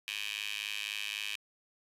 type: tone with high-pass filter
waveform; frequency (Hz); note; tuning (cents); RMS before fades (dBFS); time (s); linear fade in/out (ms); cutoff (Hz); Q
15% pulse; 103.83; G#2; 0; -38; 0.08-1.36; 0; 2700; 5.1
effects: resampled to 32000 Hz + 9-bit